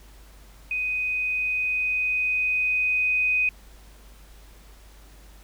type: tone with level ramp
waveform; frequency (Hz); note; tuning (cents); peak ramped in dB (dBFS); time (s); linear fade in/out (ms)
sine; 2500; D#7; +8; -24 to -19; 0.71-3.49; 2
effects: added 50 Hz sine -47 dBFS peak until 5.43 s + pink hiss -54 dBFS RMS until 5.43 s